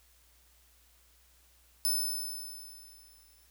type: tone with exponential decay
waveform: 5% pulse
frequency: 5270 Hz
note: E8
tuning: 1 cent flat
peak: -20 dBFS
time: 1.85-3.46 s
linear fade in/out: 0 ms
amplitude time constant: 350 ms
effects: added 60 Hz sine -65 dBFS peak until 3.5 s + white hiss -65 dBFS RMS until 3.5 s